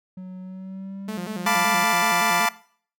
triangle tone with pitch glide, 185 to 199.43 Hz, F#3 to G3, 0 to +30 cents, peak -31 dBFS, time 0.17-1.84 s, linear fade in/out 5 ms, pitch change +130 cents, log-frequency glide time 0.41-1.2 s
sawtooth tone with vibrato, 196 Hz, G3, in tune, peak -26 dBFS, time 1.08-2.46 s, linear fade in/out 5 ms, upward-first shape square, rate 5.3 Hz, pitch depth 180 cents each way
25% pulse chord, B half-diminished seventh, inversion second, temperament equal, 698.5 / 880 / 987.8 / 1174.7 Hz, F5 / A5 / B5 / D6, 0 / 0 / 0 / 0 cents, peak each -21 dBFS, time 1.46-2.49 s, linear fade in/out 5 ms
effects noise-tail reverb RT60 0.5 s tail -19 dB re dry

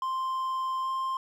triangle tone with pitch glide, 1046.5 to 1053.2 Hz, C6 to C6, 0 to +11 cents, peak -26 dBFS, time 0.02-1.17 s, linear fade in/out 2 ms, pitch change +11 cents, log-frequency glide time 0.83-0.88 s, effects none

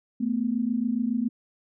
sine tone pair together, 222.2 / 249.4 Hz, A3 / B3, +17 / +17 cents, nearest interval major second, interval 200 cents, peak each -26 dBFS, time 0.2-1.29 s, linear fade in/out 10 ms, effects none

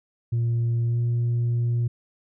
sine tone with pitch glide, 117.2 to 118.9 Hz, A#2 to A#2, +10 to +35 cents, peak -18 dBFS, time 0.32-1.88 s, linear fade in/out 10 ms, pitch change +25 cents, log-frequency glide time 0.86-0.99 s, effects tanh soft clip ceiling -19 dBFS

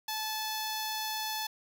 10% pulse tone with notch filter, 868 Hz, A5, 24 cents flat, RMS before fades -35 dBFS, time 0.08-1.47 s, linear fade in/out 5 ms, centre 2200 Hz, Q 1.2, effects none

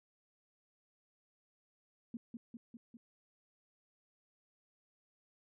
sine tone with echo, 233.1 Hz, A#3, in tune, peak -39 dBFS, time 2.14-2.17 s, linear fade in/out 2 ms, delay 200 ms, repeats 4, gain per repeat -3 dB, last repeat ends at 2.97 s, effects none

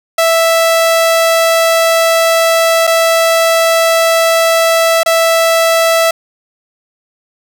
sawtooth tone with dropouts, 659.3 Hz, E5, in tune, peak -4 dBFS, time 0.18-6.11 s, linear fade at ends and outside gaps 5 ms, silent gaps 2.87-2.874 / 5.033-5.06 s, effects none

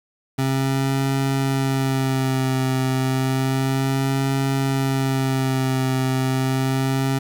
25% pulse tone with vibrato, 133.4 Hz, C3, 34 cents sharp, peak -15 dBFS, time 0.38-7.19 s, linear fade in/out 10 ms, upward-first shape sine, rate 0.31 Hz, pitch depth 31 cents each way, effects 8-bit

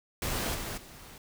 pink noise with level steps, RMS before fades -32 / -37 / -49 dBFS, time 0.22-1.18 s, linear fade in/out 2 ms, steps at 0.54 / 0.77 s, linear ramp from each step 10 ms, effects none

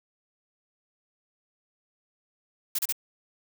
blue noise bursts, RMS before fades -27 dBFS, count 3, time 2.75-2.925 s, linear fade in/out 5 ms, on 37 ms, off 32 ms, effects none

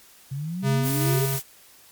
sine exponential sweep, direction up, 130.81 to 417 Hz, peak -27 dBFS, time 0.31-1.26 s, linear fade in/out 10 ms
square tone with tremolo, 135.6 Hz, C#3, 38 cents flat, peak -20 dBFS, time 0.62-1.4 s, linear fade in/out 50 ms, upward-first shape sine, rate 2.5 Hz, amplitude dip 45%
blue noise, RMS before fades -30 dBFS, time 0.82-1.43 s, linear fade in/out 50 ms
effects white hiss -52 dBFS RMS until 1.91 s + MP3 96 kbps

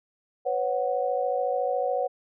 sine chord, B suspended second, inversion none, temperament equal with one note detuned, 500.5 / 554.4 / 740 Hz, B4 / C#5 / F#5, +23 / 0 / 0 cents, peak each -28 dBFS, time 0.45-2.08 s, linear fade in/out 20 ms, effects none

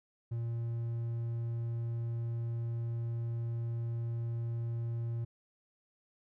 triangle tone, 116.54 Hz, A#2, in tune, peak -31 dBFS, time 0.31-5.25 s, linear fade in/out 10 ms, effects none

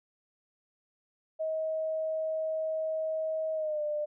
sine tone with pitch glide, 634 to 598.4 Hz, D#5 to D5, +32 to +32 cents, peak -29 dBFS, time 1.39-4.06 s, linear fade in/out 20 ms, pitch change -100 cents, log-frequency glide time 3.54-3.82 s, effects none

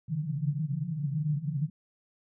white band-pass noise, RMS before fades -31 dBFS, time 0.08-1.7 s, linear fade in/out 5 ms, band 140 to 160 Hz, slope 96 dB/octave, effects none

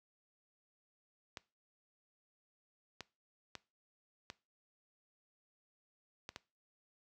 clicks, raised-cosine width 0.2 ms, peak -26 dBFS, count 6, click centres 1.372 / 3.007 / 3.553 / 4.301 / 6.291 / 6.361 s, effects noise-tail reverb RT60 0.3 s tail -21 dB re dry + high-pass 60 Hz 12 dB/octave

